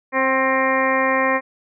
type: harmonic tone with a mistuned harmonic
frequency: 264.5 Hz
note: C4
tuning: 19 cents sharp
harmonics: 1 / 2 / 3 / 4 / 5 / 6 / 7 / 8 / 9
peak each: -25 / -21 / -27 / -21 / -32 / -33 / -22 / -27 / -30 dBFS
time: 0.12-1.41 s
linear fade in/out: 50 ms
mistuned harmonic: 3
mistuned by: -27 cents
effects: none